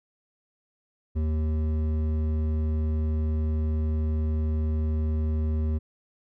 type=tone with hard clipping; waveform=sine; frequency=77.78 Hz; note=D#2; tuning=in tune; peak=-25 dBFS; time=1.15-5.79 s; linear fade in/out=20 ms; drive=10 dB; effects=none